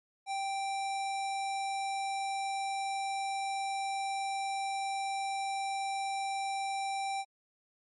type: tone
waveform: square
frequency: 784 Hz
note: G5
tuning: in tune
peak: -33 dBFS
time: 0.26-7.25 s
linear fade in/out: 50 ms
effects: MP3 48 kbps